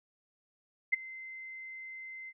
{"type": "tone with ADSR envelope", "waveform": "sine", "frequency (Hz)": 2070, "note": "C7", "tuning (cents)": -19, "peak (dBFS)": -21, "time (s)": [0.92, 2.33], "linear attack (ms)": 16, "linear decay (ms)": 14, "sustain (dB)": -21, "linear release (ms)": 45, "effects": []}